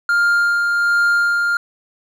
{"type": "tone with tremolo", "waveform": "triangle", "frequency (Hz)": 1403, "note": "F6", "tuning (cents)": 8, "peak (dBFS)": -10, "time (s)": [0.09, 1.57], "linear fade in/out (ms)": 2, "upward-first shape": "sine", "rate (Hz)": 1.3, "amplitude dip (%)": 30, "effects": []}